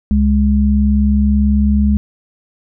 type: tone pair together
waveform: sine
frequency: 69.3 / 207.7 Hz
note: C#2 / G#3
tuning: 0 / 0 cents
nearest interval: octave + perfect fifth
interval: 1900 cents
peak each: -12 dBFS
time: 0.11-1.97 s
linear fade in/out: 0 ms
effects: none